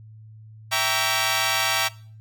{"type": "chord", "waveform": "10% pulse", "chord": "E diminished seventh", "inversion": "none", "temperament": "equal with one note detuned", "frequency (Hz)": [659.3, 784, 932.3, 1134.6], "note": ["E5", "G5", "Bb5", "Db6"], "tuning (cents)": [0, 0, 0, 40], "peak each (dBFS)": -18, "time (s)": [0.71, 1.89], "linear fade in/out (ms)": 20, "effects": ["noise-tail reverb RT60 0.5 s tail -21 dB re dry", "added 109 Hz sine -42 dBFS peak until 2.2 s"]}